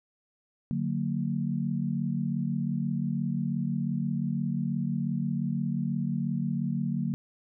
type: chord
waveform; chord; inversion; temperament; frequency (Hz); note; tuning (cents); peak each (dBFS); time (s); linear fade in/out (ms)
sine; D augmented; none; just; 146.83 / 183.54 / 229.4; D3 / F#3 / A#3; 0 / -14 / -28; -31; 0.71-7.14; 0
effects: none